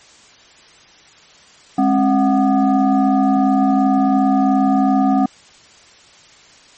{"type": "tone with frequency modulation", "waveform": "sine", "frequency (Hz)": 268.9, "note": "C4", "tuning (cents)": 47, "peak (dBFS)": -11, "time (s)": [1.78, 5.26], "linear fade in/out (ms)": 5, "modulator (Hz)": 475, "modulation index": 1.1, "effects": ["white hiss -46 dBFS RMS until 6.77 s", "MP3 32 kbps"]}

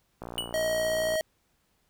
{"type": "click train", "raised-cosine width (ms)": 1, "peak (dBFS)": -24, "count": 56, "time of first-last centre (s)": [0.22, 1.155], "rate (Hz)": 58.8}
{"type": "tone with exponential decay", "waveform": "square", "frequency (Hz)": 2945, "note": "F#7", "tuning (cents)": -9, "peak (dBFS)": -26, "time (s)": [0.38, 0.57], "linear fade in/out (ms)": 0, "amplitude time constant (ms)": 41}
{"type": "tone with vibrato", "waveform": "square", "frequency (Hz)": 632, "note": "D#5", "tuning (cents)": 27, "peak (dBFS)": -26, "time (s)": [0.54, 1.21], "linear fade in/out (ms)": 0, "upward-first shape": "sine", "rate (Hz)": 19, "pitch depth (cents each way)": 9}
{"effects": ["pink hiss -71 dBFS RMS until 1.89 s"]}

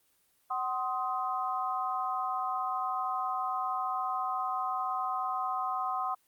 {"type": "chord", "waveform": "sine", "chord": "C diminished", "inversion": "second", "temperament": "just", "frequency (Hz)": [753.5, 1046.5, 1255.8], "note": ["Gb5", "C6", "Eb6"], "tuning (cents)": [31, 0, 16], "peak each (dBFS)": -34, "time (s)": [0.5, 6.15], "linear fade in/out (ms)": 10, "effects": ["white hiss -70 dBFS RMS until 6.27 s", "Opus 24 kbps"]}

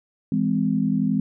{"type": "chord", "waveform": "sine", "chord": "E augmented", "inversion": "none", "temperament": "just", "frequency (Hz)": [164.81, 206, 257.5], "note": ["E3", "G#3", "B#3"], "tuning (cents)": [0, -14, -28], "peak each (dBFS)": [-25, -22, -23], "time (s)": [0.32, 1.2], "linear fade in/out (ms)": 2, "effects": []}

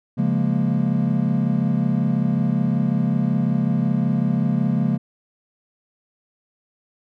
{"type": "chord", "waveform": "triangle", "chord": "Bb minor seventh", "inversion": "first", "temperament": "equal", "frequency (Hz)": [138.59, 174.61, 207.7, 233.1], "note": ["Db3", "F3", "Ab3", "Bb3"], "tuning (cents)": [0, 0, 0, 0], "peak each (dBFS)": -21, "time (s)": [0.17, 4.98], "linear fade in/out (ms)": 20, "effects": []}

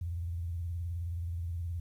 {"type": "tone with vibrato", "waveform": "sine", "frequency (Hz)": 85.2, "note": "F2", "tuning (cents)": -42, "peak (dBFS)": -33, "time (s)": [0.01, 1.8], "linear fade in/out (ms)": 5, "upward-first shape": "square", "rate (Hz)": 19, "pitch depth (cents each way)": 85, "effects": ["11-bit"]}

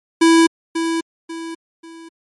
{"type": "tone with echo", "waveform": "square", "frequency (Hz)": 329.6, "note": "E4", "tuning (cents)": 0, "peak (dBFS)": -9, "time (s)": [0.21, 0.47], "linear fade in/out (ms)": 10, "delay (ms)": 540, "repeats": 3, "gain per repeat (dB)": -9, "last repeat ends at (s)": 2.09, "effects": ["MP3 48 kbps"]}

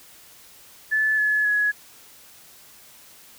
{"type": "tone with pitch steps", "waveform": "sine", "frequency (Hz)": [1737, 1709, 1682], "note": ["A6", "G#6", "G#6"], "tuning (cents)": [-23, 49, 22], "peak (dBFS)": -18, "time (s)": [0.91, 1.72], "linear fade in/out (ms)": 20, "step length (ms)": 270, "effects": ["white hiss -49 dBFS RMS until 3.38 s"]}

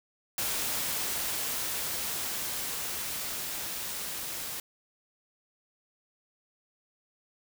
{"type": "noise with level ramp", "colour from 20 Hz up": "white", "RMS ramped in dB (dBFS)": [-31, -37], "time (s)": [0.38, 4.6], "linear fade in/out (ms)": 2, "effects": []}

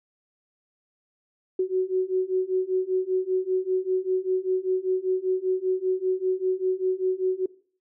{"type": "beating tone pair", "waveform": "sine", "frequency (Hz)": [370, 375.1], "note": ["F#4", "F#4"], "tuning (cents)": [0, 24], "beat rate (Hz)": 5.1, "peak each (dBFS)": [-25, -25], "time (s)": [1.59, 7.46], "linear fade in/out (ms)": 5, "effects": ["noise-tail reverb RT60 0.5 s tail -21 dB re dry"]}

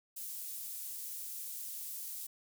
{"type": "high-pass noise", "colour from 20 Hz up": "pink", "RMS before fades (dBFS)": -43, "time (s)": [0.16, 2.27], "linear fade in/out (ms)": 10, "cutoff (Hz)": 11000, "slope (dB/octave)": 12, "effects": []}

